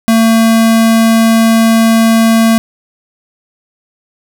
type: tone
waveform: square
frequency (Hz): 225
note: A3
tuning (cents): +39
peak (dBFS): -6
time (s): 0.08-2.58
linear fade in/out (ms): 0
effects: 7-bit